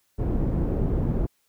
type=low-pass noise; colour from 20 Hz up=pink; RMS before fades=-24 dBFS; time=0.18-1.27 s; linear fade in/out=20 ms; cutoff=350 Hz; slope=12 dB/octave; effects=white hiss -69 dBFS RMS until 1.48 s